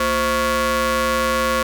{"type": "ring-modulated tone", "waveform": "sawtooth", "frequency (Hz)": 293.7, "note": "D4", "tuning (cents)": 0, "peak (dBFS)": -10, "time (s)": [0, 1.63], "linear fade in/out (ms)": 5, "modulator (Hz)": 817, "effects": []}